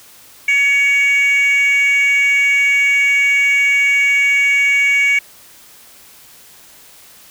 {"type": "tone with frequency modulation", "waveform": "sine", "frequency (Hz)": 2243, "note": "C#7", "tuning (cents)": 20, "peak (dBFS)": -8, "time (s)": [0.48, 5.19], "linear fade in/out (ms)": 5, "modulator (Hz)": 548, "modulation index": 0.37, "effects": ["tanh soft clip ceiling -9 dBFS", "white hiss -43 dBFS RMS until 7.3 s"]}